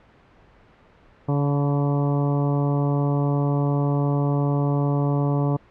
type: harmonic tone with a mistuned harmonic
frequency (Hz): 142.7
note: D3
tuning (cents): -49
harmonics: 1 / 2 / 3 / 4 / 5 / 6 / 7 / 8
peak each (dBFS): -20 / -26 / -30 / -32 / -34 / -36 / -37 / -38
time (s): 1.28-5.57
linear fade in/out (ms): 10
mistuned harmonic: 6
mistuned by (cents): +40
effects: pink hiss -53 dBFS RMS until 5.7 s + low-pass 2000 Hz 12 dB/octave